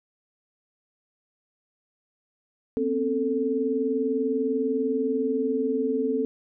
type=tone cluster; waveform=sine; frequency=246.9 / 267 / 441.6 Hz; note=B3 / C4 / A4; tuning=0 / +35 / +6 cents; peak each=-30 / -27 / -25 dBFS; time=2.77-6.25 s; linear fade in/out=0 ms; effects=none